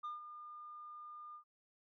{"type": "tone with ADSR envelope", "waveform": "sine", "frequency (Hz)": 1209, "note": "D6", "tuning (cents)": 50, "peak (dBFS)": -37, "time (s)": [0.03, 1.44], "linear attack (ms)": 18, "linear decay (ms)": 150, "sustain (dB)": -11, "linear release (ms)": 92, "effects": ["tanh soft clip ceiling -39 dBFS"]}